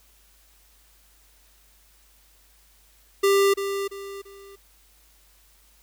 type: tone with echo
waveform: square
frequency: 395.9 Hz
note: G4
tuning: 17 cents sharp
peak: -17 dBFS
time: 3.23-3.54 s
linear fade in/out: 10 ms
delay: 340 ms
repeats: 3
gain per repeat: -9 dB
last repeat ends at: 4.56 s
effects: added 50 Hz sine -59 dBFS peak until 5.82 s + white hiss -59 dBFS RMS until 5.82 s